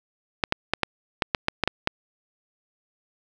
clicks, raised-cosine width 0.3 ms, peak -4 dBFS, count 10, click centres 0.438 / 0.524 / 0.736 / 0.833 / 1.222 / 1.348 / 1.484 / 1.637 / 1.676 / 1.874 s, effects none

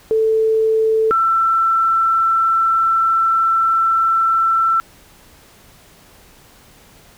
sine tone pair in turn, 441.5 / 1338.4 Hz, A4 / E6, +6 / +26 cents, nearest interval octave + perfect fifth, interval 1920 cents, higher second, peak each -12 dBFS, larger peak neither, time 0.11-1.11 / 1.11-4.8 s, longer second, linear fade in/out 0 ms, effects pink hiss -47 dBFS RMS until 7.17 s

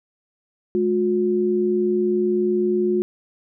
sine tone pair together, 211.5 / 359.6 Hz, G#3 / F#4, +32 / -49 cents, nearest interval major sixth, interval 919 cents, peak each -23 / -18 dBFS, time 0.75-3.02 s, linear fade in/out 0 ms, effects none

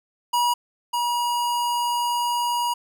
square tone pair in turn, 964 / 959.4 Hz, B5 / A#5, -42 / +50 cents, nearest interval unison, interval 8 cents, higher first, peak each -19 / -22 dBFS, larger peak first, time 0.33-0.54 / 0.93-2.74 s, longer second, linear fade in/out 10 ms, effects none

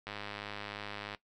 click train, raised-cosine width 0.3 ms, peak -24 dBFS, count 112, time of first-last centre 0.07-1.148 s, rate 103 Hz, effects noise-tail reverb RT60 0.1 s tail -17 dB re dry

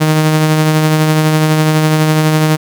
sawtooth tone with tremolo, 155.56 Hz, D#3, in tune, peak -3 dBFS, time 0-2.57 s, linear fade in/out 20 ms, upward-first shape triangle, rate 12 Hz, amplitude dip 35%, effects none

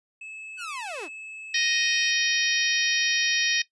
triangle tone, 2600 Hz, E7, 24 cents flat, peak -36 dBFS, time 0.21-2.11 s, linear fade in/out 5 ms
sawtooth linear sweep, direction down, 1534 to 250 Hz, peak -30 dBFS, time 0.57-1.09 s, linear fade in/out 50 ms
harmonic tone, 622.3 Hz, D#5, in tune, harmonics 3 / 4 / 5 / 6 / 7 / 8 / 9, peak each -28 / -27 / -30 / -30 / -33 / -33 / -30 dBFS, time 1.54-3.62 s, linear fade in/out 5 ms
effects noise-tail reverb RT60 0.1 s tail -17 dB re dry + resampled to 24000 Hz

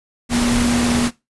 sine tone in noise, 240.3 Hz, B3, 47 cents flat, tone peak -16 dBFS, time 0.29-1.11 s, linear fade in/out 50 ms, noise pink, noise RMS -21 dBFS, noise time 0.29-1.11 s, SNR +2 dB, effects noise-tail reverb RT60 0.2 s tail -18 dB re dry + resampled to 24000 Hz

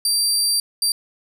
25% pulse tone bursts at uneven times, 4699 Hz, D8, in tune, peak -12 dBFS, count 2, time 0.05-0.6 / 0.82-0.92 s, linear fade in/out 2 ms, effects none

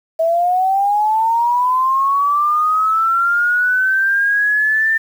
sine linear sweep, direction up, 645 to 1798 Hz, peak -12 dBFS, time 0.19-4.98 s, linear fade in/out 10 ms, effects 7-bit

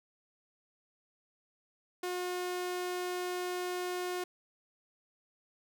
sawtooth tone, 360 Hz, F#4, 47 cents flat, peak -30 dBFS, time 2.03-4.24 s, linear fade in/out 5 ms, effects none

